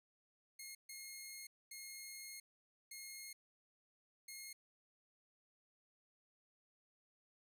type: tone bursts at uneven times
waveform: 10% pulse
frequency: 2148 Hz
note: C7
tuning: 45 cents sharp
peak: -40 dBFS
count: 5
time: 0.59-0.75 / 0.89-1.47 / 1.71-2.4 / 2.91-3.33 / 4.28-4.53 s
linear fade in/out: 5 ms
effects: none